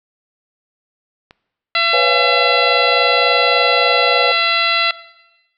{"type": "click", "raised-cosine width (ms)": 0.3, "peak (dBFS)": -23, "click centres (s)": 1.309}
{"type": "harmonic tone", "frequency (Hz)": 675, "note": "E5", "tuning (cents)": 41, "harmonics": [1, 2, 3, 4, 5, 6, 7], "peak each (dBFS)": [-24, -19, -19, -19, -23, -20, -29], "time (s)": [1.75, 4.91], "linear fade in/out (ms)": 2}
{"type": "chord", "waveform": "sine", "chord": "C# dominant seventh", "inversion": "third", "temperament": "equal", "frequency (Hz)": [493.9, 554.4, 698.5, 830.6], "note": ["B4", "C#5", "E#5", "G#5"], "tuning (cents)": [0, 0, 0, 0], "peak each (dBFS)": [-18, -20, -21, -23], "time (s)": [1.93, 4.32], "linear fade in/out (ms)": 5}
{"effects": ["noise-tail reverb RT60 1.0 s tail -17 dB re dry"]}